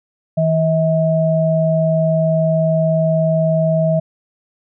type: tone pair together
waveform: sine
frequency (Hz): 161.1 / 641.6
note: E3 / E5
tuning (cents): -39 / -47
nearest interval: 2 octaves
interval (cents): 2392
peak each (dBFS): -15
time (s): 0.37-4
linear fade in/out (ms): 10
effects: none